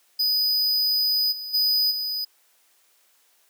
square tone with level steps, 4978 Hz, D#8, in tune, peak -20 / -32 / -19 / -26 dBFS, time 0.19-2.25 s, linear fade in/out 10 ms, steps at 1.31 / 1.53 / 1.9 s, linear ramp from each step 20 ms, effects white hiss -62 dBFS RMS until 3.49 s + high-pass 400 Hz 12 dB/octave

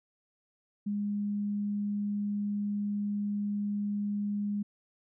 sine tone, 205.1 Hz, G#3, 21 cents flat, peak -29 dBFS, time 0.86-4.63 s, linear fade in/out 10 ms, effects none

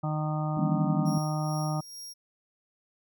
harmonic tone, 153.4 Hz, D#3, 24 cents flat, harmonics 1 / 2 / 4 / 5 / 6 / 7 / 8, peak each -28 / -38 / -38 / -37 / -42 / -48 / -39 dBFS, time 0.03-1.81 s, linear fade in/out 10 ms
sine chord, E diminished seventh, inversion none, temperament just, 164.81 / 197.78 / 237.3 / 284.8 Hz, E3 / G3 / Bb3 / Db4, 0 / +16 / +31 / +47 cents, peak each -29 / -30 / -34 / -32 dBFS, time 0.57-1.18 s, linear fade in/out 5 ms
sawtooth tone with tremolo, 5600 Hz, F8, 4 cents sharp, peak -37 dBFS, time 1.05-2.14 s, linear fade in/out 20 ms, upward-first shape sine, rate 2.3 Hz, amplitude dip 55%
effects none

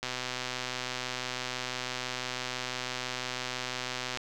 click train, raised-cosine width 0.2 ms, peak -16 dBFS, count 523, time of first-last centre 0.03-4.173 s, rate 126 Hz, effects none

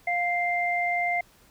sine tone pair together, 702.7 / 2093 Hz, F5 / C7, +10 / 0 cents, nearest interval octave + perfect fifth, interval 1890 cents, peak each -26 dBFS, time 0.07-1.21 s, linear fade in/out 5 ms, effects pink hiss -58 dBFS RMS until 1.5 s

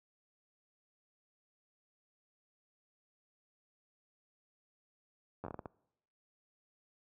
slowing click train, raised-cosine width 1 ms, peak -28 dBFS, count 8, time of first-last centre 5.44-5.658 s, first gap 10 ms, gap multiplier 1.37, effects noise-tail reverb RT60 0.8 s tail -23 dB re dry + high-pass 60 Hz 12 dB/octave

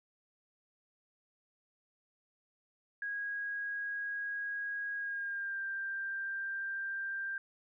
sine tone with pitch glide, 1645 to 1583.5 Hz, G#6 to G6, -17 to +17 cents, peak -35 dBFS, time 3.02-7.38 s, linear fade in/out 2 ms, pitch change -66 cents, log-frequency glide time 4.95-5.61 s, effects none

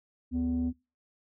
sine tone pair together, 74.37 / 250 Hz, D2 / B3, +22 / +21 cents, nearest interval octave + major sixth, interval 2099 cents, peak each -32 / -26 dBFS, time 0.31-0.73 s, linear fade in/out 50 ms, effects noise-tail reverb RT60 0.3 s tail -23 dB re dry + tanh soft clip ceiling -23 dBFS

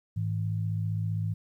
sine tone pair together, 105.3 / 160.62 Hz, G#2 / E3, +24 / -45 cents, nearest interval perfect fifth, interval 731 cents, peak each -28 / -33 dBFS, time 0.16-1.34 s, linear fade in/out 10 ms, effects 11-bit

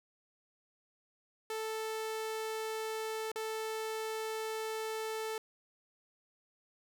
sawtooth tone with dropouts, 440 Hz, A4, in tune, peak -32 dBFS, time 1.5-5.38 s, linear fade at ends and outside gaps 2 ms, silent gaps 3.317-3.358 s, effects none

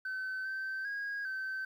sine tone with pitch steps, 1527 / 1549 / 1640 / 1542 Hz, G6 / G6 / G#6 / G6, -46 / -21 / -22 / -29 cents, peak -33 dBFS, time 0.05-1.65 s, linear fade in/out 5 ms, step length 400 ms, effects tanh soft clip ceiling -33 dBFS + 11-bit

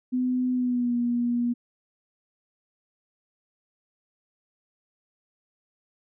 sine tone with pitch glide, 252.2 to 240.1 Hz, B3 to B3, +36 to -49 cents, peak -22 dBFS, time 0.12-1.54 s, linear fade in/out 20 ms, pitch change -85 cents, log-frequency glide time 0.53-0.95 s, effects none

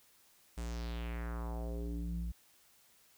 square tone with low-pass filter sweep, 58.27 Hz, A#1, in tune, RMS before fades -39 dBFS, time 0.57-2.32 s, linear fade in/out 10 ms, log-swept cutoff 9100 to 120 Hz, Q 2.6, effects white hiss -66 dBFS RMS until 3.17 s

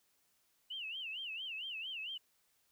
sine tone with vibrato, 2858 Hz, F7, 39 cents sharp, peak -40 dBFS, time 0.7-2.18 s, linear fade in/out 10 ms, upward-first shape sine, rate 4.4 Hz, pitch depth 190 cents each way, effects white hiss -75 dBFS RMS until 2.71 s

